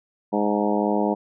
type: harmonic tone with a mistuned harmonic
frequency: 103.83 Hz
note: G#2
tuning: in tune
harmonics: 2 / 3 / 4 / 5 / 6 / 7 / 8 / 9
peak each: -24 / -26 / -27 / -28 / -29 / -29 / -30 / -31 dBFS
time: 0.32-1.15 s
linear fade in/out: 20 ms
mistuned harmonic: 8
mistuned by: +45 cents
effects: none